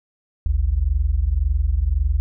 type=tone pair together; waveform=sine; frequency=52.75 / 74.6 Hz; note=G#1 / D2; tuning=+28 / +28 cents; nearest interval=tritone; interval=600 cents; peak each=-19 dBFS; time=0.46-2.2 s; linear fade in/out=0 ms; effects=none